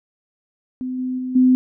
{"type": "tone with level steps", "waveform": "sine", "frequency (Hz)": 255.1, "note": "C4", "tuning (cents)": -44, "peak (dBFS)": [-23, -21, -23, -10], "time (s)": [0.81, 1.55], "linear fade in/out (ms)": 0, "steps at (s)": [0.98, 1.18, 1.35], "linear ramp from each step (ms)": 10, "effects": []}